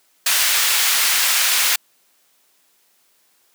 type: high-pass noise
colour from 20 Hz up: pink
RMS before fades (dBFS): -17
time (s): 0.26-1.76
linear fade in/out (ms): 5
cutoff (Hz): 1800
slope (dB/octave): 12
effects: white hiss -60 dBFS RMS until 3.54 s + high-pass 200 Hz 12 dB/octave